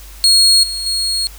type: tone with level steps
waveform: 35% pulse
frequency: 4300 Hz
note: C8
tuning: 47 cents sharp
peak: -6 / -19 / -14 dBFS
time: 0.24-1.27 s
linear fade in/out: 0 ms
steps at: 0.63 / 0.86 s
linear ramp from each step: 5 ms
effects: added 50 Hz sine -34 dBFS peak until 1.38 s + white hiss -40 dBFS RMS until 1.38 s